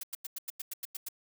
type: noise bursts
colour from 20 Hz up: blue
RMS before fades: -38 dBFS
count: 10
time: 0.01-1.087 s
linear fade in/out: 5 ms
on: 24 ms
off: 93 ms
effects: none